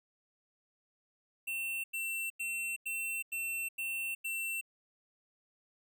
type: tone bursts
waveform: square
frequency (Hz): 2700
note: E7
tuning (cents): +41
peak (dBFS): -35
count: 7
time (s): 1.47-4.612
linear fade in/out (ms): 10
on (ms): 370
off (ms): 92
effects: 12-bit